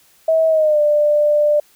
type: tone with pitch glide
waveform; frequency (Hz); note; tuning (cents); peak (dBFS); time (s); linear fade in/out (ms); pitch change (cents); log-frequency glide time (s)
sine; 644 to 594; E5 to D5; -41 to +20; -11; 0.28-1.6; 5; -139; 0.48-0.8
effects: white hiss -53 dBFS RMS until 1.75 s